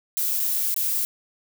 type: noise with dropouts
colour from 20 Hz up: violet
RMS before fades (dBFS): -24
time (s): 0.17-1.05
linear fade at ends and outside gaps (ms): 0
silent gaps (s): 0.396-0.4 / 0.742-0.763
effects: none